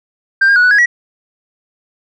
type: tone with pitch steps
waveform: sine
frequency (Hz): 1575 / 1613 / 1464 / 1483 / 1662 / 1924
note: G6 / G6 / F#6 / F#6 / G#6 / B6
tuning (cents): +8 / +49 / -19 / +4 / +1 / -46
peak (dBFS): -4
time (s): 0.41-0.86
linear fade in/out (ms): 10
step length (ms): 75
effects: tanh soft clip ceiling -5 dBFS